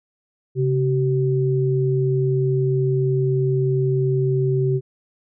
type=tone pair together; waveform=sine; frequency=134.8 / 381.3 Hz; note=C#3 / G4; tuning=-48 / -48 cents; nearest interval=octave + tritone; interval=1800 cents; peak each=-18 / -21 dBFS; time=0.55-4.81 s; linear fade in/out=50 ms; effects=none